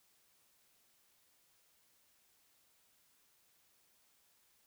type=silence; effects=white hiss -72 dBFS RMS until 4.66 s